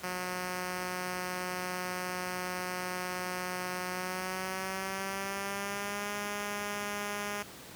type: tone with pitch glide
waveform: 5% pulse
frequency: 181.7 to 205.1 Hz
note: F#3 to G#3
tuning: -31 to -21 cents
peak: -23 dBFS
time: 0.03-7.43 s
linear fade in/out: 10 ms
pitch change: +210 cents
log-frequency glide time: 3.88-6.1 s
effects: pink hiss -48 dBFS RMS until 7.75 s + high-pass 100 Hz 12 dB/octave